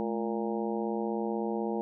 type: harmonic tone with a mistuned harmonic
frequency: 116.1 Hz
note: A#2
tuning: 7 cents flat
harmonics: 2 / 3 / 4 / 5 / 6 / 7 / 8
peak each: -33 / -35 / -35 / -41 / -43 / -39 / -43 dBFS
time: 0-1.81 s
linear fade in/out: 0 ms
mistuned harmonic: 2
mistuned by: -130 cents
effects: none